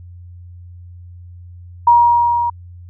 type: tone with level ramp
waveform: sine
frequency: 950 Hz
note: A#5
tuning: 33 cents sharp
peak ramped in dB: -5 to -15 dBFS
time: 1.87-2.5 s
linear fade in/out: 5 ms
effects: added 88 Hz sine -34 dBFS peak until 2.89 s